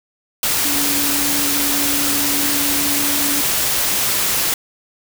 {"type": "tone in noise", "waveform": "sine", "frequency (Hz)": 286, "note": "D4", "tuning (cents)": -46, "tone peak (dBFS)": -24, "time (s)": [0.65, 3.41], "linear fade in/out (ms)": 2, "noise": "white", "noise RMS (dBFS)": -18, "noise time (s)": [0.43, 4.54], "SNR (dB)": -9, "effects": []}